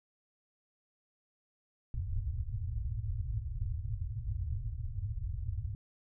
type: low-pass noise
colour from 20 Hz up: white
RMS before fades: -36 dBFS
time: 1.94-5.75 s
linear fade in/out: 2 ms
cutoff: 120 Hz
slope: 96 dB/octave
effects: none